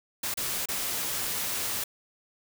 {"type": "noise with dropouts", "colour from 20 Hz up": "white", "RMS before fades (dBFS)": -31, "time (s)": [0.23, 1.84], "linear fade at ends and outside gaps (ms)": 5, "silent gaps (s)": [[0.341, 0.372], [0.658, 0.686]], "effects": []}